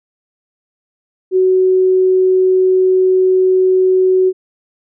sine tone, 373 Hz, F#4, 14 cents sharp, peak -8 dBFS, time 1.31-4.33 s, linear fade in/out 50 ms, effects none

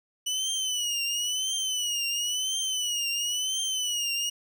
25% pulse tone with vibrato, 2960 Hz, F#7, in tune, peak -23 dBFS, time 0.26-4.3 s, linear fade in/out 10 ms, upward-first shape triangle, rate 0.97 Hz, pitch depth 120 cents each way, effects none

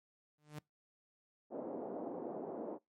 sawtooth tone with exponential growth, 150.2 Hz, D3, 39 cents sharp, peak -37 dBFS, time 0.38-0.59 s, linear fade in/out 5 ms, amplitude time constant 45 ms
pink band-pass noise, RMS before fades -43 dBFS, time 1.5-2.79 s, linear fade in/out 50 ms, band 250 to 710 Hz, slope 24 dB/octave
effects noise-tail reverb RT60 0.2 s tail -25 dB re dry + MP3 64 kbps

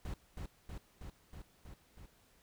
brown noise with echo, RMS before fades -41 dBFS, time 0.05-0.14 s, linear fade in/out 2 ms, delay 320 ms, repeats 6, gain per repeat -2 dB, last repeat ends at 2.06 s, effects pink hiss -68 dBFS RMS until 2.42 s

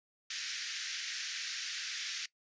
white band-pass noise, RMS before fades -40 dBFS, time 0.3-2.26 s, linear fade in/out 5 ms, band 1500 to 6400 Hz, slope 48 dB/octave, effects noise-tail reverb RT60 0.1 s tail -20 dB re dry + resampled to 16000 Hz

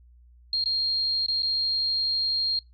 sine tone with dropouts, 4224 Hz, C8, 16 cents sharp, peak -22 dBFS, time 0.53-2.59 s, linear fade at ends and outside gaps 2 ms, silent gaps 0.64-0.658 / 1.263-1.283 / 1.423-1.43 s, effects noise-tail reverb RT60 0.2 s tail -24 dB re dry + added 60 Hz sine -51 dBFS peak until 2.73 s

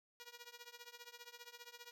5% pulse tone with tremolo, 479.2 Hz, A#4, 48 cents sharp, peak -38 dBFS, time 0.2-1.91 s, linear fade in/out 0 ms, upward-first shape triangle, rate 15 Hz, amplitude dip 95%, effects none

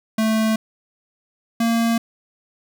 square tone pair in turn, 220 / 230.2 Hz, A3 / A#3, 0 / -22 cents, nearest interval minor second, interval 78 cents, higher second, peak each -17 dBFS, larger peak neither, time 0.18-0.56 / 1.6-1.98 s, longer neither, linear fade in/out 5 ms, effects none

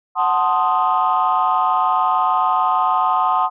sine chord, F# diminished seventh, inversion none, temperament equal, 740 / 880 / 1046.5 / 1244.5 Hz, F#5 / A5 / C6 / Eb6, 0 / 0 / 0 / 0 cents, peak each -19 / -20 / -18 / -19 dBFS, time 0.15-3.5 s, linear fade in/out 50 ms, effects tanh soft clip ceiling -7 dBFS

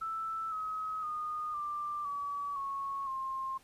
sine tone with pitch steps, 1321 / 1273.8 / 1228.3 / 1184.4 / 1142.1 / 1101.2 / 1061.9 Hz, E6 / D#6 / D#6 / D6 / D6 / C#6 / C6, +3 / +40 / -23 / +14 / -49 / -12 / +25 cents, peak -34 dBFS, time 0.01-3.58 s, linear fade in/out 10 ms, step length 510 ms, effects pink hiss -63 dBFS RMS until 3.63 s + resampled to 32000 Hz

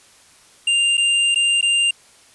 square tone with dropouts, 2794 Hz, F7, in tune, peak -15 dBFS, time 0.67-1.91 s, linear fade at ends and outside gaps 5 ms, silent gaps 0.971-0.977 / 1.347-1.357 / 1.612-1.626 s, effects white hiss -50 dBFS RMS until 2.34 s + resampled to 24000 Hz

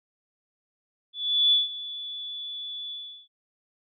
sine tone with ADSR envelope, 3449 Hz, A7, 35 cents flat, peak -16 dBFS, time 1.13-3.28 s, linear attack 390 ms, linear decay 160 ms, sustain -17 dB, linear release 370 ms, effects none

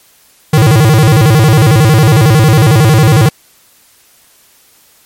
square tone with vibrato, 130.81 Hz, C3, in tune, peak -4 dBFS, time 0.53-3.29 s, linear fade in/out 5 ms, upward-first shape square, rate 11 Hz, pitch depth 300 cents each way, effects white hiss -46 dBFS RMS until 5.05 s + MP3 64 kbps

